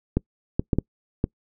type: clicks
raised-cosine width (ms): 3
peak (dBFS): -7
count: 5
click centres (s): 0.17 / 0.595 / 0.732 / 0.786 / 1.241
effects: noise-tail reverb RT60 0.1 s tail -26 dB re dry